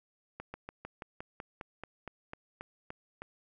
slowing click train, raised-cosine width 0.5 ms, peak -26 dBFS, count 14, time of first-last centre 0.4-3.22 s, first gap 140 ms, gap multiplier 1.07, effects none

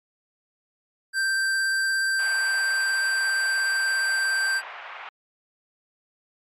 square tone with vibrato, 1568 Hz, G6, in tune, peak -22 dBFS, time 1.13-4.62 s, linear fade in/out 50 ms, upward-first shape triangle, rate 17 Hz, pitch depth 9 cents each way
pink band-pass noise, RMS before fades -39 dBFS, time 2.19-5.09 s, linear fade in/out 2 ms, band 760 to 2600 Hz, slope 24 dB/octave
effects low-pass 11000 Hz 12 dB/octave + MP3 64 kbps

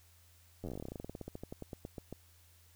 slowing click train, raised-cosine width 2 ms, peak -29 dBFS, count 30, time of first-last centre 0.64-2.126 s, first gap 10 ms, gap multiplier 1.1, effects added 85 Hz sine -63 dBFS peak until 2.75 s + white hiss -66 dBFS RMS until 2.75 s

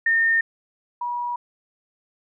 sine tone pair in turn, 1823 / 965.7 Hz, A#6 / B5, -39 / -39 cents, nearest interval major seventh, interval 1100 cents, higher first, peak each -16 / -24 dBFS, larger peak first, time 0.06-0.41 / 1.01-1.36 s, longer neither, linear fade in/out 5 ms, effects none

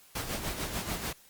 pink noise with tremolo, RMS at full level -33 dBFS, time 0.15-1.13 s, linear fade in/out 5 ms, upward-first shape sine, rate 6.8 Hz, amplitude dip 55%, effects white hiss -58 dBFS RMS until 1.29 s + Opus 48 kbps

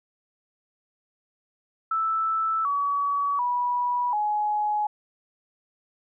sine tone with pitch steps, 1318.5 / 1134.6 / 976.4 / 840.3 Hz, E6 / C#6 / B5 / G#5, 0 / +40 / -20 / +20 cents, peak -22 dBFS, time 1.91-4.87 s, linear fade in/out 5 ms, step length 740 ms, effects none

